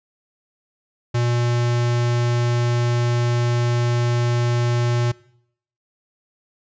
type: tone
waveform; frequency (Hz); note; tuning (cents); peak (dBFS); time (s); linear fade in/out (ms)
square; 120; B2; -49; -18; 1.14-5.12; 10
effects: noise-tail reverb RT60 0.7 s tail -22 dB re dry + resampled to 16000 Hz